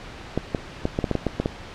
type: clicks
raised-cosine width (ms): 2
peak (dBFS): -8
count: 10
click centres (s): 0.376 / 0.548 / 0.854 / 0.989 / 1.042 / 1.113 / 1.153 / 1.267 / 1.4 / 1.459
effects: pink hiss -39 dBFS RMS until 1.74 s + low-pass 4000 Hz 12 dB/octave